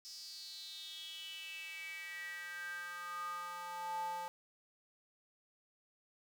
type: tone with high-pass filter sweep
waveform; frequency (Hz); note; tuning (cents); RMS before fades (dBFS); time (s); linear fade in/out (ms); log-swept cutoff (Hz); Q
square; 175.5; F3; +9; -45; 0.05-4.28; 0; 5200 to 770; 7.4
effects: 11-bit